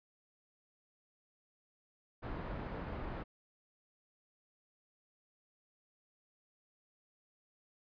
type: low-pass noise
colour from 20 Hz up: pink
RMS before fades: -42 dBFS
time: 2.22-3.24 s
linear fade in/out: 20 ms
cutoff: 1400 Hz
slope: 12 dB/octave
effects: resampled to 11025 Hz